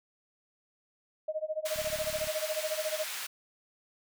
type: tone with tremolo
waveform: sine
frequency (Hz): 622.3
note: D#5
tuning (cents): 0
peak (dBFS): -28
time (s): 1.28-3.04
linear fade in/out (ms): 5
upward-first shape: sine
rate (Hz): 14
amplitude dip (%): 95
type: high-pass noise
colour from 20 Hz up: pink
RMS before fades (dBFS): -38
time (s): 1.65-3.27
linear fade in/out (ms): 10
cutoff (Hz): 1500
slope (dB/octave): 12
type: click train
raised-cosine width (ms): 5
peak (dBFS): -36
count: 19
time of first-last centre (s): 1.76-2.271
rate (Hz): 35.2
effects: none